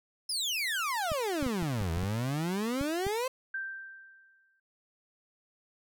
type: exponential two-way sweep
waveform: 30% pulse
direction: down then up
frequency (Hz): 5300 to 79.9 to 532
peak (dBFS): -27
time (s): 0.29-3.28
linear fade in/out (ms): 5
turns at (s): 1.91
type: clicks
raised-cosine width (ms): 5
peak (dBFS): -24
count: 9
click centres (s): 1.118 / 1.427 / 1.465 / 1.626 / 1.815 / 1.974 / 2.033 / 2.812 / 3.067
type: tone with exponential decay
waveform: sine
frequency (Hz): 1568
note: G6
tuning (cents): 0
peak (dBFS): -31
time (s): 3.54-4.6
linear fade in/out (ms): 5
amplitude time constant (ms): 230
effects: none

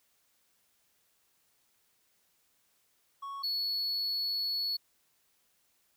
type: tone pair in turn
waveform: triangle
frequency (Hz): 1108.7 / 4397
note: C#6 / C#8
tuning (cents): 0 / -15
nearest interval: 2 octaves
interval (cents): 2385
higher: second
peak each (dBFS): -36 / -29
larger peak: second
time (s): 3.22-3.43 / 3.43-4.77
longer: second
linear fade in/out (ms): 10
effects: white hiss -72 dBFS RMS until 5.96 s

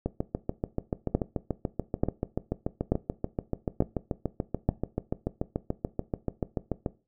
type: two click trains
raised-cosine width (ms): 2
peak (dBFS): -9 / -14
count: 5 / 48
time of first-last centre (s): 1.15-4.69 / 0.06-6.862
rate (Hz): 1.13 / 6.91
effects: noise-tail reverb RT60 0.3 s tail -18 dB re dry

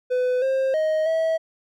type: tone with pitch steps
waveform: triangle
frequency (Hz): 502 / 531 / 626 / 647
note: B4 / C5 / D#5 / E5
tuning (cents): +28 / +25 / +10 / -32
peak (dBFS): -17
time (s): 0.1-1.38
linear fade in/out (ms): 20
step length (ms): 320
effects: none

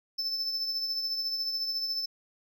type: tone with tremolo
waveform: triangle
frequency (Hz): 5274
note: E8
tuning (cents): 0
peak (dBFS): -26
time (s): 0.18-2.06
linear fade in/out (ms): 10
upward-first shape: triangle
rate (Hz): 14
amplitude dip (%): 50
effects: none

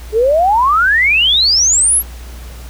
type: exponential sweep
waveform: sine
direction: up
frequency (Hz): 414.6 to 11920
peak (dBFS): -8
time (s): 0.12-2.03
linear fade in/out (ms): 50
effects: added 60 Hz sine -28 dBFS peak until 2.69 s + pink hiss -38 dBFS RMS until 2.69 s

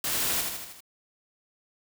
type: noise with echo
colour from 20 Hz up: white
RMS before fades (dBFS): -29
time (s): 0.04-0.41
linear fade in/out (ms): 2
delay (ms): 79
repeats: 5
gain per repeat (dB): -4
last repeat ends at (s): 0.805
effects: none

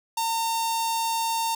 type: tone with notch filter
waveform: sawtooth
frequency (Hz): 912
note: A#5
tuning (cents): -38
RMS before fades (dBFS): -26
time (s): 0.17-1.55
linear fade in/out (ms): 5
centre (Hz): 1900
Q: 0.81
effects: none

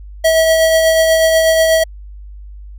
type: tone with tremolo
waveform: square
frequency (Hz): 646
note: E5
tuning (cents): -35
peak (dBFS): -8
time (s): 0.24-1.84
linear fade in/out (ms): 10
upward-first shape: triangle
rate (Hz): 8.2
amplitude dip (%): 35
effects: added 50 Hz sine -30 dBFS peak until 2.78 s

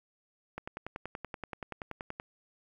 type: click train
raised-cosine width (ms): 0.5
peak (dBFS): -23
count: 18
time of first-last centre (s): 0.58-2.199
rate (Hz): 10.5
effects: 10-bit

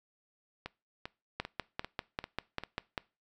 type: two click trains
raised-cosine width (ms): 0.3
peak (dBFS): -17 / -23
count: 9 / 6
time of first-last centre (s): 1.4-2.978 / 0.66-2.636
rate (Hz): 5.07 / 2.53
effects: noise-tail reverb RT60 0.3 s tail -22 dB re dry

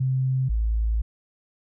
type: tone pair in turn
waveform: sine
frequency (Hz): 130.81 / 55.12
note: C3 / A1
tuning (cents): 0 / +4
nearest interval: octave + minor third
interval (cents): 1496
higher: first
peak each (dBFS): -20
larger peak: neither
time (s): 0-0.49 / 0.49-1.02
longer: second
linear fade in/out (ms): 10
effects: none

